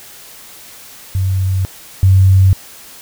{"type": "tone pair in turn", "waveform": "sine", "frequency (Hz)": [94.6, 95.03], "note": ["F#2", "F#2"], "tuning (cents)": [39, 47], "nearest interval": "unison", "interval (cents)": 8, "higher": "second", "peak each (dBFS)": [-12, -5], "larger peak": "second", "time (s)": [[1.15, 1.65], [2.03, 2.53]], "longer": "neither", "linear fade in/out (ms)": 0, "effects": ["white hiss -37 dBFS RMS until 3.01 s"]}